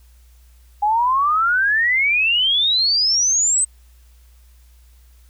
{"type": "exponential sweep", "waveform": "sine", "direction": "up", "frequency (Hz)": [814, 8300], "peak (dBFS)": -14, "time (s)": [0.82, 3.65], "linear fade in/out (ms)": 10, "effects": ["added 60 Hz sine -46 dBFS peak until 5.29 s", "white hiss -59 dBFS RMS until 5.29 s"]}